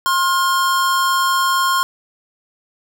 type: tone pair together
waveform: square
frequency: 1063 / 1418.9 Hz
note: C6 / F6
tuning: +27 / +27 cents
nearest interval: perfect fourth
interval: 500 cents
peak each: -16 / -21 dBFS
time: 0.06-1.83 s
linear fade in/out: 0 ms
effects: none